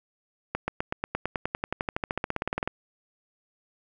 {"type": "accelerating click train", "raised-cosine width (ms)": 0.5, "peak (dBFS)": -12, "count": 27, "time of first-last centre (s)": [0.55, 2.676], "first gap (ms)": 130, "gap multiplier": 0.96, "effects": ["9-bit"]}